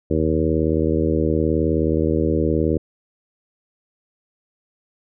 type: harmonic tone with a mistuned harmonic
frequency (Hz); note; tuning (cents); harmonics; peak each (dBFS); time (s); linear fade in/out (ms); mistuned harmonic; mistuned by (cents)
79.1; D#2; +29; 1 / 2 / 3 / 4 / 5 / 6 / 7; -23 / -25 / -25 / -22 / -24 / -24 / -29; 0.1-2.78; 10; 1; +34
effects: none